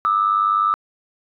sine tone pair together, 1200 / 1300 Hz, D6 / E6, +37 / -24 cents, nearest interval minor second, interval 139 cents, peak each -17 dBFS, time 0.05-0.74 s, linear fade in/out 0 ms, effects tanh soft clip ceiling -7 dBFS

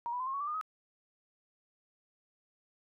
sine tone with pitch steps, 944 / 984.7 / 1027.1 / 1071.3 / 1117.4 / 1165.6 / 1215.8 / 1268.1 Hz, A#5 / B5 / C6 / C6 / C#6 / D6 / D#6 / D#6, +22 / -5 / -32 / +41 / +13 / -13 / -40 / +33 cents, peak -33 dBFS, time 0.06-0.612 s, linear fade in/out 0 ms, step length 69 ms, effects none

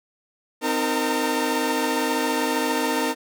sawtooth tone cluster, 257.7 / 310.3 / 462 / 909 Hz, C4 / D#4 / A#4 / A#5, -26 / -5 / -16 / -44 cents, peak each -23 dBFS, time 0.61-3.15 s, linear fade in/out 50 ms, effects none

